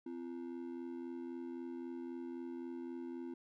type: ring-modulated tone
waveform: triangle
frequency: 299.9 Hz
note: D4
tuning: 36 cents sharp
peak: -37 dBFS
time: 0.06-3.34 s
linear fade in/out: 5 ms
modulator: 41.9 Hz
effects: none